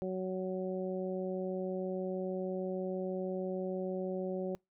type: harmonic tone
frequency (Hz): 186.3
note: F#3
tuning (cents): +12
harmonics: 1 / 2 / 3 / 4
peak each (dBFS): -38 / -37 / -39 / -49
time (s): 0.02-4.55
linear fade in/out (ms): 0
effects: noise-tail reverb RT60 0.2 s tail -26 dB re dry